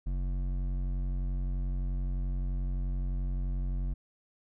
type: tone with hard clipping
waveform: triangle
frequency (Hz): 45.79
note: F#1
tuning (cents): -17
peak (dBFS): -31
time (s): 0.06-3.94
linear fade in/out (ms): 10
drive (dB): 14
effects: none